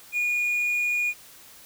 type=tone with hard clipping; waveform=triangle; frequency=2441 Hz; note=D#7; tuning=34 cents flat; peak=-23 dBFS; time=0.12-1.14 s; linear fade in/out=50 ms; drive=5 dB; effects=white hiss -49 dBFS RMS until 1.65 s